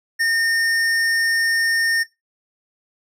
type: tone with tanh clipping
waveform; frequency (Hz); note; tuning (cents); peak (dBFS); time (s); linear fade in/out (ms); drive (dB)
triangle; 1825; A#6; -37; -18; 0.19-2.04; 20; 18
effects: noise-tail reverb RT60 0.2 s tail -18 dB re dry